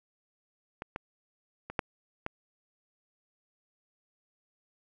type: clicks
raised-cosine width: 0.5 ms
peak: -22 / -20 / -24 / -12 / -18 dBFS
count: 5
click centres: 0.821 / 0.961 / 1.7 / 1.792 / 2.264 s
effects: none